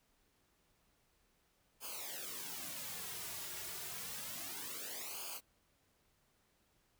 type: noise with flanger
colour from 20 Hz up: white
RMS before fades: -45 dBFS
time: 1.8-5.41 s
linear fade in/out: 50 ms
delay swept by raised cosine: 0.52 to 3.92 ms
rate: 0.29 Hz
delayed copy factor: -1
effects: pink hiss -75 dBFS RMS until 6.99 s